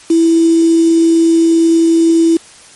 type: tone with quantisation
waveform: sine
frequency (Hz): 330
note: E4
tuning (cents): +2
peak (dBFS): -6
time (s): 0.1-2.37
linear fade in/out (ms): 5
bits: 4
effects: white hiss -39 dBFS RMS until 2.75 s + MP3 48 kbps